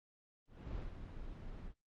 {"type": "noise with ADSR envelope", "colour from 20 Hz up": "brown", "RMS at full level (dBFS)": -41, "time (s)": [0.47, 1.74], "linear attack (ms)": 310, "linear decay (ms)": 120, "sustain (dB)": -6, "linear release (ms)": 72, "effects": ["low-pass 4000 Hz 12 dB/octave", "Opus 24 kbps"]}